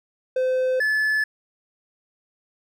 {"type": "tone pair in turn", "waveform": "triangle", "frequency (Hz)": [514, 1728.9], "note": ["C5", "A6"], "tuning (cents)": [-31, -31], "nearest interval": "octave + major sixth", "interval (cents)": 2100, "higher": "second", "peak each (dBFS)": -17, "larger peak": "neither", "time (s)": [[0.36, 0.8], [0.8, 1.24]], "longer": "neither", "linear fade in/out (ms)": 5, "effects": []}